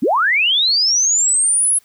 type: linear sweep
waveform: sine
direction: up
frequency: 185 to 10770 Hz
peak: -12 dBFS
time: 0.02-1.79 s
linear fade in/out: 10 ms
effects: white hiss -55 dBFS RMS until 1.84 s